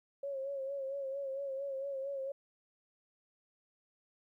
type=tone with vibrato; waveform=sine; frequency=547 Hz; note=C#5; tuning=23 cents flat; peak=-36 dBFS; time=0.23-2.32 s; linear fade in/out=5 ms; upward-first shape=sine; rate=4.4 Hz; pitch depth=50 cents each way; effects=13-bit